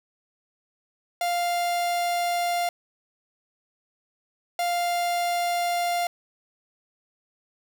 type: tone pair in turn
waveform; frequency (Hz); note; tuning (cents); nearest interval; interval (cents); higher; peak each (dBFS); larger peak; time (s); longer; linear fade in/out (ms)
45% pulse; 698.5 / 698.5; F5 / F5; 0 / 0; unison; 0; neither; -23; neither; 1.21-2.69 / 4.59-6.07; neither; 2
effects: none